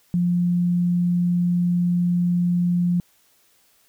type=tone; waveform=sine; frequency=175.7 Hz; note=F3; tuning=11 cents sharp; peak=-17 dBFS; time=0.14-3 s; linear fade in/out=0 ms; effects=white hiss -60 dBFS RMS until 3.88 s